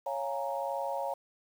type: chord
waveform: sine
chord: Bb minor seventh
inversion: first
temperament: equal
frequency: 554.4 / 698.5 / 830.6 / 932.3 Hz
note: Db5 / F5 / Ab5 / Bb5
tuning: 0 / 0 / 0 / 0 cents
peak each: -35 / -38 / -38 / -37 dBFS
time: 0.06-1.14 s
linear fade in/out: 5 ms
effects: 9-bit